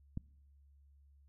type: click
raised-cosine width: 5 ms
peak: -26 dBFS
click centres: 0.174 s
effects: noise-tail reverb RT60 0.8 s tail -26 dB re dry + added 70 Hz sine -61 dBFS peak until 1.28 s